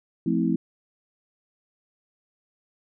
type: chord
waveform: sine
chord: F major seventh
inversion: none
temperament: equal with one note detuned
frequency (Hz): 174.61 / 220 / 261.6 / 325.5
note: F3 / A3 / C4 / E4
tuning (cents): 0 / 0 / 0 / -22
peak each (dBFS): -26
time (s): 0.26-0.56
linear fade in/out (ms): 5
effects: none